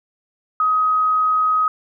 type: tone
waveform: sine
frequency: 1261 Hz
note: D#6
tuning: 23 cents sharp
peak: -14 dBFS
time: 0.6-1.68 s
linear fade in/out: 2 ms
effects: none